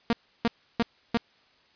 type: tone bursts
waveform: sawtooth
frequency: 233.1 Hz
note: A#3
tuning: in tune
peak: -17 dBFS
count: 4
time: 0.1-1.172 s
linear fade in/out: 0 ms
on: 28 ms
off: 320 ms
effects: white hiss -62 dBFS RMS until 1.75 s + resampled to 11025 Hz